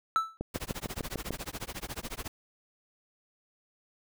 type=tone with exponential decay; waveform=triangle; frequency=1318.5 Hz; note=E6; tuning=in tune; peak=-18 dBFS; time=0.16-0.37 s; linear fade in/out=0 ms; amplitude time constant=45 ms
type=click train; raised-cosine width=2 ms; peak=-19 dBFS; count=7; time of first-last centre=0.41-1.307 s; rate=6.69 Hz
type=noise with tremolo; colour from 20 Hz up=pink; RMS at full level=-36 dBFS; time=0.54-2.28 s; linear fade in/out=5 ms; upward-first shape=sine; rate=14 Hz; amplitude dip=100%
effects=none